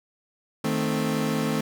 30% pulse chord, A diminished, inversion second, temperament equal, 155.56 / 220 / 261.6 Hz, Eb3 / A3 / C4, 0 / 0 / 0 cents, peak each -26 / -24 / -26 dBFS, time 0.64-1.61 s, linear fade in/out 5 ms, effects none

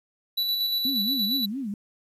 square tone with tremolo, 3951 Hz, B7, in tune, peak -23 dBFS, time 0.37-1.46 s, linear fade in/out 10 ms, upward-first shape square, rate 8.5 Hz, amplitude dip 30%
sine tone with vibrato, 235.5 Hz, A#3, 18 cents sharp, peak -28 dBFS, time 0.85-1.74 s, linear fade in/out 2 ms, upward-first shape sine, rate 4.4 Hz, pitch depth 290 cents each way
effects resampled to 32000 Hz + 10-bit

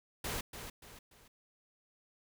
pink noise with echo, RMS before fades -38 dBFS, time 0.24-0.41 s, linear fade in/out 5 ms, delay 290 ms, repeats 3, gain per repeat -8 dB, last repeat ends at 1.28 s, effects none

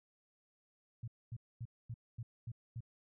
sine tone bursts, 116.54 Hz, A#2, in tune, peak -40 dBFS, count 7, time 1.03-2.806 s, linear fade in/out 5 ms, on 48 ms, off 240 ms, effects none

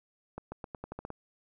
accelerating click train, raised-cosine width 1 ms, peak -25 dBFS, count 9, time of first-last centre 0.38-1.103 s, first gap 140 ms, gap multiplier 0.87, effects none

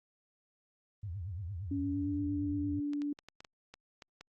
sine tone with vibrato, 92.3 Hz, F#2, 4 cents flat, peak -37 dBFS, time 1.03-2.8 s, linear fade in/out 5 ms, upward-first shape triangle, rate 8.7 Hz, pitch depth 280 cents each way
sine tone with pitch glide, 280 to 290.2 Hz, C#4 to D4, +18 to -21 cents, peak -32 dBFS, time 1.71-3.13 s, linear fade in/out 5 ms, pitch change +61 cents, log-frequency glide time 1.82-2.14 s
clicks, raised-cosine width 0.2 ms, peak -32 dBFS, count 9, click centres 2.934 / 3.019 / 3.189 / 3.286 / 3.405 / 3.448 / 3.74 / 4.022 / 4.21 s
effects Opus 24 kbps

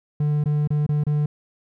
triangle tone with dropouts, 148.6 Hz, D3, 21 cents sharp, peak -16 dBFS, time 0.2-1.26 s, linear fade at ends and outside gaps 5 ms, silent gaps 0.44-0.457 / 0.675-0.704 / 0.865-0.89 / 1.038-1.066 s, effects none

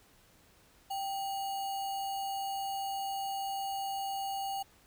sine tone with sample-and-hold, 784 Hz, G5, in tune, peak -33 dBFS, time 0.9-4.63 s, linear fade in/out 10 ms, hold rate 3675 Hz, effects pink hiss -63 dBFS RMS until 4.86 s

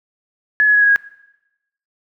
sine tone with pitch steps, 1705 / 1689.3 / 1673.8 / 1658.4 / 1643.1 Hz, G#6 / G#6 / G#6 / G#6 / G#6, +45 / +29 / +13 / -3 / -19 cents, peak -9 dBFS, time 0.6-0.96 s, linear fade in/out 0 ms, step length 72 ms, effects noise-tail reverb RT60 0.9 s tail -20 dB re dry

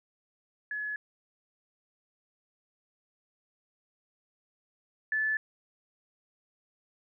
sine tone pair in turn, 1700 / 1739.7 Hz, G#6 / A6, +40 / -20 cents, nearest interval unison, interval 40 cents, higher second, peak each -32 / -26 dBFS, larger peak second, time 0.71-0.96 / 5.12-5.37 s, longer neither, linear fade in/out 2 ms, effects none

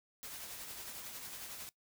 white noise with tremolo, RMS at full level -45 dBFS, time 0.23-1.69 s, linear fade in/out 0 ms, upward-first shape triangle, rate 11 Hz, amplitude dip 40%, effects noise-tail reverb RT60 0.1 s tail -19 dB re dry

